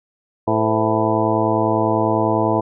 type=harmonic tone with a mistuned harmonic; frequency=110 Hz; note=A2; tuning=in tune; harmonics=1 / 2 / 3 / 4 / 5 / 6 / 7 / 8 / 9; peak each=-24 / -25 / -21 / -24 / -25 / -22 / -27 / -24 / -24 dBFS; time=0.47-2.61 s; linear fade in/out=10 ms; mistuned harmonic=5; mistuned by=-100 cents; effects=none